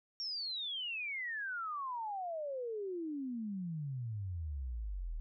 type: exponential sweep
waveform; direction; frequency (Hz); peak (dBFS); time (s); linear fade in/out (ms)
sine; down; 5588 to 37.29; -37; 0.2-5.2; 0
effects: none